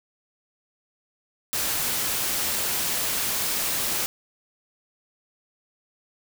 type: noise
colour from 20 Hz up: white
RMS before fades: -26 dBFS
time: 1.53-4.06 s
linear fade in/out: 0 ms
effects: none